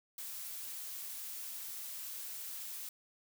blue noise, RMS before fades -44 dBFS, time 0.18-2.89 s, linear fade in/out 2 ms, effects none

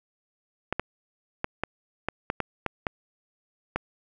clicks, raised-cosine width 0.5 ms, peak -11 dBFS, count 10, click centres 0.726 / 0.796 / 1.444 / 1.636 / 2.086 / 2.301 / 2.403 / 2.663 / 2.868 / 3.76 s, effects none

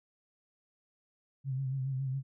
sine tone with vibrato, 133.2 Hz, C3, 31 cents sharp, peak -31 dBFS, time 1.44-2.23 s, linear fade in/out 50 ms, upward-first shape sine, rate 7.2 Hz, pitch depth 52 cents each way, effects none

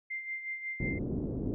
sine tone with tremolo, 2093 Hz, C7, in tune, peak -33 dBFS, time 0.1-0.99 s, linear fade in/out 10 ms, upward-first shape sine, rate 5.5 Hz, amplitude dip 60%
white low-pass noise, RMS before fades -34 dBFS, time 0.8-1.54 s, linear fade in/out 0 ms, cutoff 360 Hz, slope 24 dB/octave
effects none

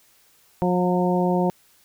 harmonic tone with a mistuned harmonic, 179.4 Hz, F3, 47 cents sharp, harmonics 1 / 2 / 3 / 4 / 5, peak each -21 / -24 / -26 / -27 / -28 dBFS, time 0.62-1.5 s, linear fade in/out 0 ms, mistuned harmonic 5, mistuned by +26 cents, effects white hiss -58 dBFS RMS until 1.84 s

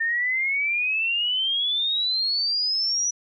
sine exponential sweep, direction up, 1800 to 5920 Hz, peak -21 dBFS, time 0-3.11 s, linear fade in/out 10 ms, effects none

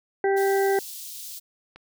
harmonic tone, 392 Hz, G4, in tune, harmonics 1 / 2 / 4 / 5, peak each -20 / -26 / -32 / -34 dBFS, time 0.24-0.79 s, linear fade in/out 2 ms
white high-pass noise, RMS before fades -38 dBFS, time 0.36-1.4 s, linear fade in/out 20 ms, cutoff 3500 Hz, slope 24 dB/octave
click, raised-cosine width 0.3 ms, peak -29 dBFS, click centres 1.76 s
effects none

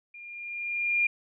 sine tone with level ramp, 2407 Hz, D7, 42 cents sharp, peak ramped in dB -43 to -20 dBFS, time 0.14-1.07 s, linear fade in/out 5 ms, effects none

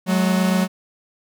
45% pulse tone pair together, 185 / 213.1 Hz, F#3 / G#3, 0 / +45 cents, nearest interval major second, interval 245 cents, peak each -17 / -22 dBFS, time 0.06-0.68 s, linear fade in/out 50 ms, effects none

